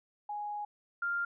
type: tone pair in turn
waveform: sine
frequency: 830.6 / 1396.9 Hz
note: G#5 / F6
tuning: 0 / 0 cents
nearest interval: major sixth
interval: 900 cents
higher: second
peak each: -35 / -30 dBFS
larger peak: second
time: 0.29-0.65 / 1.02-1.25 s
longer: first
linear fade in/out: 5 ms
effects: none